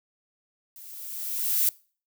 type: noise with level ramp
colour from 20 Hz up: violet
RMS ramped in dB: -46 to -21 dBFS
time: 0.76-1.69 s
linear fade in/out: 2 ms
effects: noise-tail reverb RT60 0.4 s tail -23 dB re dry